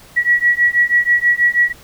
sine beating tone pair, 1925 / 1931.2 Hz, B6 / B6, -45 / -39 cents, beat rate 6.2 Hz, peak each -14 dBFS, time 0.16-1.73 s, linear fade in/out 20 ms, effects pink hiss -43 dBFS RMS until 1.83 s

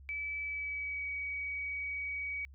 sine tone with pitch glide, 2302 to 2264 Hz, D7 to C#7, -35 to +36 cents, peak -35 dBFS, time 0.09-2.45 s, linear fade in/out 0 ms, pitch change -29 cents, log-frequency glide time 0.42-1.07 s, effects added 68 Hz sine -51 dBFS peak until 2.54 s

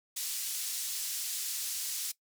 pink band-pass noise, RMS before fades -36 dBFS, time 0.16-2.12 s, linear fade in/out 10 ms, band 5300 to 16000 Hz, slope 12 dB/octave, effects noise-tail reverb RT60 0.1 s tail -19 dB re dry

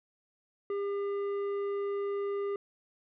sine tone with tanh clipping, 401.7 Hz, G4, 42 cents sharp, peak -32 dBFS, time 0.7-2.56 s, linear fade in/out 2 ms, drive 9 dB, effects none

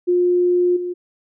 sine tone with level steps, 355.8 Hz, F4, 32 cents sharp, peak -13 / -22 dBFS, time 0.07-0.94 s, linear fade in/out 20 ms, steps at 0.76 s, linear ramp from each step 10 ms, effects none

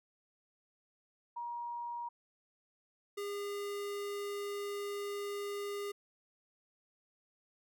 sine / square tone pair in turn, 950 / 405.9 Hz, A#5 / G#4, +33 / -40 cents, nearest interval octave + minor third, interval 1473 cents, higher first, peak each -38 / -38 dBFS, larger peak neither, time 1.36-2.09 / 3.17-5.92 s, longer second, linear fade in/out 10 ms, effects none

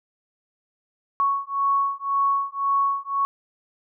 sine beating tone pair, 1108.7 / 1110.6 Hz, C#6 / C#6, 0 / +3 cents, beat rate 1.9 Hz, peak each -23 dBFS, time 1.2-3.25 s, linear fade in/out 0 ms, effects none

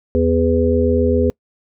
harmonic tone with a mistuned harmonic, 82.41 Hz, E2, in tune, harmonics 1 / 3 / 5 / 6, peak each -18 / -18 / -18 / -18 dBFS, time 0.15-1.3 s, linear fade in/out 0 ms, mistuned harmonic 6, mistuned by +18 cents, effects noise-tail reverb RT60 0.1 s tail -26 dB re dry

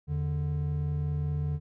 triangle tone pair together, 82.41 / 147.35 Hz, E2 / D3, 0 / +6 cents, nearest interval minor seventh, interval 1006 cents, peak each -30 / -27 dBFS, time 0.07-1.6 s, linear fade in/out 50 ms, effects none

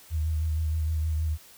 sine tone with vibrato, 78.6 Hz, D#2, 18 cents sharp, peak -24 dBFS, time 0.1-1.38 s, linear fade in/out 50 ms, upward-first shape triangle, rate 6.4 Hz, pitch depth 47 cents each way, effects white hiss -52 dBFS RMS until 1.57 s

